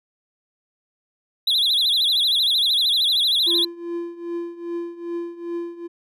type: tone with vibrato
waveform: triangle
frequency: 3656 Hz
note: A#7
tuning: 34 cents flat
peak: -15 dBFS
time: 1.47-3.65 s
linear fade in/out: 5 ms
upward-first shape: sine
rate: 13 Hz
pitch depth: 190 cents each way
type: tone with tremolo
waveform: triangle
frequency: 342.4 Hz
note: F4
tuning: 34 cents flat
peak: -21 dBFS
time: 3.46-5.88 s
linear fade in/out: 20 ms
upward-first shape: triangle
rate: 2.5 Hz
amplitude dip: 85%
effects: none